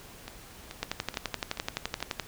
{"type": "two click trains", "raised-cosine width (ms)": 0.2, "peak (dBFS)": [-12, -21], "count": [17, 5], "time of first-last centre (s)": [[0.83, 2.198], [0.28, 2.004]], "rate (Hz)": [11.7, 2.32], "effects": ["pink hiss -49 dBFS RMS until 2.27 s"]}